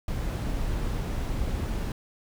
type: noise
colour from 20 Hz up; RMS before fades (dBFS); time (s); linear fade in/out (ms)
brown; -29; 0.08-1.92; 2
effects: none